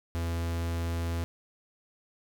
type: tone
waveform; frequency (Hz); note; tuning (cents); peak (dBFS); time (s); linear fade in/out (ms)
45% pulse; 84.1; E2; +35; -29; 0.15-1.24; 0
effects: none